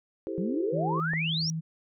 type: chord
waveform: sine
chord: A minor seventh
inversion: second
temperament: equal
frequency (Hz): 329.6 / 392 / 440 / 523.3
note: E4 / G4 / A4 / C5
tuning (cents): 0 / 0 / 0 / 0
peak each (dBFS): -35 / -35 / -39 / -39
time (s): 0.27-1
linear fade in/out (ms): 0
type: exponential sweep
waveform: sine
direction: up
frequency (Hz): 168.7 to 5830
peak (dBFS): -28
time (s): 0.38-1.5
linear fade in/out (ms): 0
type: tone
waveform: sine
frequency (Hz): 161.1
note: E3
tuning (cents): -39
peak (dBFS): -29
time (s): 0.72-1.61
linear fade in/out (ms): 20
type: click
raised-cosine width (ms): 1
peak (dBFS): -25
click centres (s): 1.135
effects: none